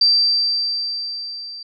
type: tone with level ramp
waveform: sine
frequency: 4684 Hz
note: D8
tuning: 5 cents flat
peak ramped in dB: -10 to -31 dBFS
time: 0.01-1.63 s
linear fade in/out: 5 ms
effects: none